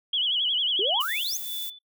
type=tone with vibrato; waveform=sine; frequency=3136 Hz; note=G7; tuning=in tune; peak=-22 dBFS; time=0.13-1.02 s; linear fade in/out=5 ms; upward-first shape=sine; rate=11 Hz; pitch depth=130 cents each way
type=exponential sweep; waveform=sine; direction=up; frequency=360.6 to 6710 Hz; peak=-27 dBFS; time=0.79-1.37 s; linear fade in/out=2 ms
type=noise; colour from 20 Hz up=violet; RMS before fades=-35 dBFS; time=1-1.7 s; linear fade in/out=10 ms
type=tone with tremolo; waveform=sine; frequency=3489 Hz; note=A7; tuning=15 cents flat; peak=-31 dBFS; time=1.08-1.79 s; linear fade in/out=10 ms; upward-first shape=sine; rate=2.5 Hz; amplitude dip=80%
effects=noise-tail reverb RT60 0.1 s tail -24 dB re dry